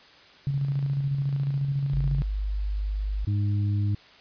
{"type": "tone with tremolo", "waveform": "sine", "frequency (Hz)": 139.2, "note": "C#3", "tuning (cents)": 8, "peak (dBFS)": -22, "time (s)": [0.47, 2.22], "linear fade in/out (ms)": 0, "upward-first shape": "square", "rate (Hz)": 14, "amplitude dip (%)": 35}
{"type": "tone", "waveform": "sine", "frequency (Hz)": 50.7, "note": "G#1", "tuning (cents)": -41, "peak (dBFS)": -25, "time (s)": [1.93, 3.25], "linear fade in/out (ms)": 5}
{"type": "harmonic tone", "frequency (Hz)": 102.4, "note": "G#2", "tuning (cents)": -24, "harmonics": [1, 2, 3], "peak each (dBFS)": [-22, -36, -37], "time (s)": [3.27, 3.95], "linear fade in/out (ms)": 5}
{"effects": ["white hiss -52 dBFS RMS until 4.2 s", "resampled to 11025 Hz"]}